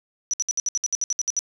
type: tone bursts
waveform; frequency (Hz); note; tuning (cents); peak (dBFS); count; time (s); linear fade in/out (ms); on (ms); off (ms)
sine; 5900; F#8; -6; -20; 13; 0.31-1.391; 0; 25; 63
effects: none